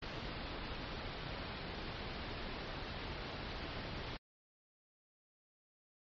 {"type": "low-pass noise", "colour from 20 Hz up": "pink", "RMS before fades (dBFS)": -44, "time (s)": [0.02, 4.17], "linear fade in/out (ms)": 5, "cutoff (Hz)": 4800, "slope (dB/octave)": 48, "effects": ["MP3 32 kbps"]}